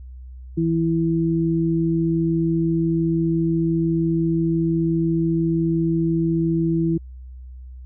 sine tone pair together, 164.19 / 330 Hz, E3 / E4, -7 / +2 cents, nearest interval octave, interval 1209 cents, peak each -20 dBFS, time 0.57-6.98 s, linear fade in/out 10 ms, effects added 63 Hz sine -35 dBFS peak until 7.85 s

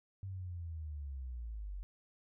sine linear sweep, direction down, 98 to 44.73 Hz, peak -40 dBFS, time 0.23-1.83 s, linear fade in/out 0 ms, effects none

